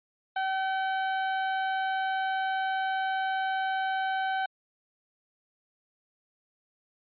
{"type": "tone", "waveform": "30% pulse", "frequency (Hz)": 765, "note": "G5", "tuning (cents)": -42, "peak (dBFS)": -24, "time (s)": [0.36, 4.46], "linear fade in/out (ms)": 5, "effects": ["resampled to 8000 Hz"]}